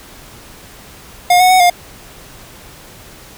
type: tone with pitch steps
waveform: square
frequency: 714 / 735 / 743 / 708 Hz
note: F5 / F#5 / F#5 / F5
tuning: +38 / -12 / +7 / +23 cents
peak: -7 dBFS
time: 1.3-1.7 s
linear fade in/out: 5 ms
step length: 100 ms
effects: pink hiss -38 dBFS RMS until 3.37 s